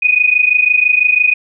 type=tone pair together; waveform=sine; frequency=2467 / 2493 Hz; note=D#7 / D#7; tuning=-15 / +3 cents; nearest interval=unison; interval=18 cents; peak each=-12 / -11 dBFS; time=0.02-1.34 s; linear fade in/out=10 ms; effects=none